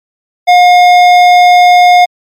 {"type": "tone with hard clipping", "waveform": "sine", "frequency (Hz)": 715, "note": "F5", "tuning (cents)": 41, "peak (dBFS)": -3, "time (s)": [0.47, 2.06], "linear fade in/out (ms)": 20, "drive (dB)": 12, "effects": ["MP3 64 kbps"]}